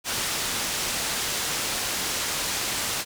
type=low-pass noise; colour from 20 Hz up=white; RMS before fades=-28 dBFS; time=0.04-3.05 s; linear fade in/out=50 ms; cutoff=8100 Hz; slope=12 dB/octave; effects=none